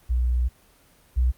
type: tone pair in turn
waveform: sine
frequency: 61.1 / 62.2 Hz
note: B1 / B1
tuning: -18 / +13 cents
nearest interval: unison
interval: 31 cents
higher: second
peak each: -19 / -17 dBFS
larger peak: second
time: 0.09-0.49 / 1.16-1.32 s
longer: first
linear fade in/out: 20 ms
effects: pink hiss -57 dBFS RMS until 1.37 s + Opus 24 kbps